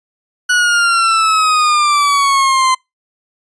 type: exponential sweep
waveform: 40% pulse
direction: down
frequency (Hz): 1476 to 1031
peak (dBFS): -9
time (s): 0.49-2.75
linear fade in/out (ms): 10
effects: noise-tail reverb RT60 0.2 s tail -26 dB re dry + resampled to 22050 Hz